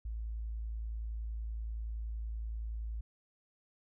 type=tone; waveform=sine; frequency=55.3 Hz; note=A1; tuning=9 cents sharp; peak=-36 dBFS; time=0.05-3.01 s; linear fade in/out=5 ms; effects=none